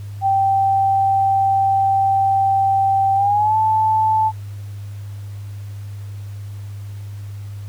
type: tone with pitch glide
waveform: sine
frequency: 780 to 875.5 Hz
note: G5 to A5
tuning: -9 to -9 cents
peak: -13 dBFS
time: 0.21-4.32 s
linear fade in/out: 50 ms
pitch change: +200 cents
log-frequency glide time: 3.15-3.56 s
effects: added 101 Hz sine -28 dBFS peak until 7.68 s + pink hiss -49 dBFS RMS until 7.68 s